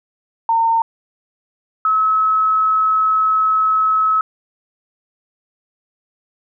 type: tone pair in turn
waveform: sine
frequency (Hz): 912 / 1289.8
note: A#5 / E6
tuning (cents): -38 / -38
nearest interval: tritone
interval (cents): 600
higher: second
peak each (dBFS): -12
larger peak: neither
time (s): 0.49-0.82 / 1.85-4.21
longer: second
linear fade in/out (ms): 2
effects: none